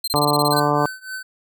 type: tone bursts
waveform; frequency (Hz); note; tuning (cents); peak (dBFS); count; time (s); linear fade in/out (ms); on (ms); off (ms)
sawtooth; 4149; C8; -15; -18; 10; 0.04-0.599; 5; 37; 21
type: harmonic tone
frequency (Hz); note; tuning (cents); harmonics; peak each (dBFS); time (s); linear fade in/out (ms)
146.83; D3; 0; 1 / 2 / 3 / 4 / 5 / 6 / 7 / 8; -24 / -24 / -24 / -24 / -24 / -24 / -24 / -24; 0.14-0.86; 0
type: tone with tremolo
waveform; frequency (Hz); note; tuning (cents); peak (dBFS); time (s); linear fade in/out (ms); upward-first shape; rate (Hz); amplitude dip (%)
square; 1522; F#6; +48; -27; 0.52-1.23; 10; triangle; 3.6; 95
effects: none